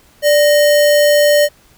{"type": "tone with sample-and-hold", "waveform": "sine", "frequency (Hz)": 587.3, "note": "D5", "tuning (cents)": 0, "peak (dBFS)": -7, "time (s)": [0.22, 1.49], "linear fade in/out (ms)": 50, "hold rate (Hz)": 2450, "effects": ["pink hiss -49 dBFS RMS until 1.77 s"]}